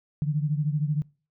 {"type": "beating tone pair", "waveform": "sine", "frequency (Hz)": [146.83, 159.83], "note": ["D3", "D#3"], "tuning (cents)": [0, 47], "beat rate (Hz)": 13, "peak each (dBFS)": [-24, -29], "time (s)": [0.22, 1.02], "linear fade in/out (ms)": 0, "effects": ["noise-tail reverb RT60 0.4 s tail -24 dB re dry"]}